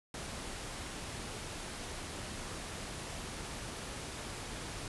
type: low-pass noise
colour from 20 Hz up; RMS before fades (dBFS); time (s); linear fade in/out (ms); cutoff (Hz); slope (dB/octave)
pink; -43; 0.14-4.88; 2; 11000; 96
effects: none